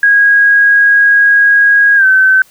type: tone with pitch glide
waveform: sine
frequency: 1644 to 1533.9 Hz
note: G#6 to G6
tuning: -18 to -38 cents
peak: -4 dBFS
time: 0.03-2.42 s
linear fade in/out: 2 ms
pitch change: -120 cents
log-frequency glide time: 1.96-2.05 s
effects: white hiss -46 dBFS RMS until 2.5 s